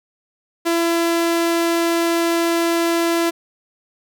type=tone; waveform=sawtooth; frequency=336.6 Hz; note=E4; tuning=36 cents sharp; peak=-12 dBFS; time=0.65-3.31 s; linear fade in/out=20 ms; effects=none